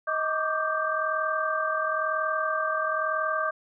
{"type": "tone cluster", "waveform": "sine", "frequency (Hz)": [629, 1158, 1199, 1571], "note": ["D#5", "D6", "D6", "G6"], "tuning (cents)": [19, -25, 36, 3], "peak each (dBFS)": -30, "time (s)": [0.07, 3.51], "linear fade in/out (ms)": 10, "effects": []}